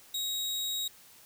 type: tone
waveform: sawtooth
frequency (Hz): 3800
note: A#7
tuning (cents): +33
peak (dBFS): -28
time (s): 0.14-0.88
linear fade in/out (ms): 5
effects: white hiss -56 dBFS RMS until 1.25 s